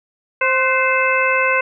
harmonic tone with a mistuned harmonic, 523.3 Hz, C5, in tune, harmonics 1 / 2 / 3 / 4 / 5, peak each -20 / -20 / -20 / -20 / -20 dBFS, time 0.41-1.61 s, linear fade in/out 5 ms, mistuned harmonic 3, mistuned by -60 cents, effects none

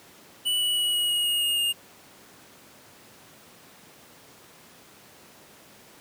square tone with pitch steps, 2960 / 2941 / 2923 / 2904 / 2886 / 2867 / 2849 / 2831 Hz, F#7 / F#7 / F#7 / F#7 / F#7 / F7 / F7 / F7, 0 / -11 / -22 / -33 / -44 / +45 / +34 / +23 cents, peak -23 dBFS, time 0.45-1.73 s, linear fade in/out 20 ms, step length 160 ms, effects pink hiss -51 dBFS RMS until 6 s + high-pass 150 Hz 12 dB/octave

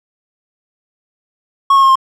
triangle tone with pitch steps, 1100 / 1086.7 / 1073.6 / 1060.7 Hz, C#6 / C#6 / C6 / C6, -14 / -35 / +44 / +23 cents, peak -4 dBFS, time 1.7-1.956 s, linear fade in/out 5 ms, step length 64 ms, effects none

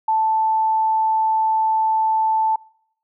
sine tone, 880 Hz, A5, in tune, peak -15 dBFS, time 0.08-2.56 s, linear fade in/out 5 ms, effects noise-tail reverb RT60 0.7 s tail -25 dB re dry

